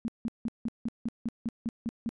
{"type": "tone bursts", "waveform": "sine", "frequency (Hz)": 230, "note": "A#3", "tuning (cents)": -23, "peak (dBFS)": -28, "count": 11, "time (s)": [0.05, 2.091], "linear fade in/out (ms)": 0, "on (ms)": 31, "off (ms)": 170, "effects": ["resampled to 22050 Hz"]}